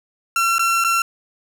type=tone with dropouts; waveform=30% pulse; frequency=1357 Hz; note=E6; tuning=50 cents sharp; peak=-13 dBFS; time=0.36-1.02 s; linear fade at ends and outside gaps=2 ms; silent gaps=0.583-0.593 / 0.84-0.846 s; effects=none